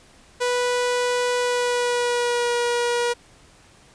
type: tone with pitch glide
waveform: sawtooth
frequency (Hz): 491.9 to 479.6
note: B4 to A#4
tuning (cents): -7 to +49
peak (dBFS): -16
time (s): 0.4-3.14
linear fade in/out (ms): 20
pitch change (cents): -44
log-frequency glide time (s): 1.38-2.53
effects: pink hiss -52 dBFS RMS until 3.94 s + resampled to 22050 Hz